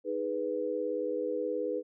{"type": "chord", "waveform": "sine", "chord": "G# minor", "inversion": "second", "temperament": "equal", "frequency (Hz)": [311.1, 415.3, 493.9], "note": ["D#4", "G#4", "B4"], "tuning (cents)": [0, 0, 0], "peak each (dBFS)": [-37, -35, -32], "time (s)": [0.04, 1.83], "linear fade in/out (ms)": 50, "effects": []}